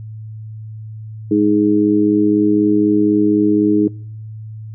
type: tone with amplitude modulation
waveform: sine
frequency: 312.4 Hz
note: D#4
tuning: 7 cents sharp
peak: -6 dBFS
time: 1.31-3.88 s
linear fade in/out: 5 ms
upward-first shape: sine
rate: 104 Hz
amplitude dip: 100%
effects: noise-tail reverb RT60 0.7 s tail -26 dB re dry + added 109 Hz sine -28 dBFS peak until 4.74 s